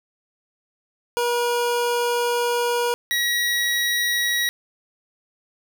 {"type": "tone pair in turn", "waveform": "25% pulse", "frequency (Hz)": [479.6, 1912.3], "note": ["A#4", "A#6"], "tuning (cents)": [49, 44], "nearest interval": "2 octaves", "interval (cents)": 2395, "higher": "second", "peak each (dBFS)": -16, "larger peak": "neither", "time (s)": [[1.17, 2.94], [3.11, 4.49]], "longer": "first", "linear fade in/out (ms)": 0, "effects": []}